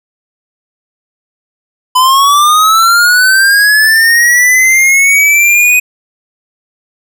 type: linear sweep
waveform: square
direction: up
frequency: 1003 to 2503 Hz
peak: -5 dBFS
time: 1.95-5.8 s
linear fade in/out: 10 ms
effects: none